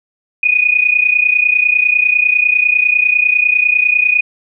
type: tone pair together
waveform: sine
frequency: 2459 / 2489 Hz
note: D#7 / D#7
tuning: -21 / 0 cents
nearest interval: unison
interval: 21 cents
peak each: -12 dBFS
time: 0.43-4.21 s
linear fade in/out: 5 ms
effects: none